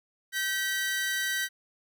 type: tone pair together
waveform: sawtooth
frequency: 1549 / 1928.5 Hz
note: G6 / B6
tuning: -21 / -42 cents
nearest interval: major third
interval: 379 cents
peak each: -27 dBFS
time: 0.32-1.49 s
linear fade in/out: 50 ms
effects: none